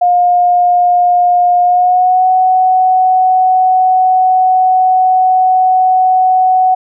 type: tone with pitch glide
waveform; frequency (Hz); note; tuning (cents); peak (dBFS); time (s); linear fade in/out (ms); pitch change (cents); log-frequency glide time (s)
sine; 712 to 744; F5 to F#5; +33 to +9; -6; 0.01-6.75; 10; +76; 1.62-2.27
effects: none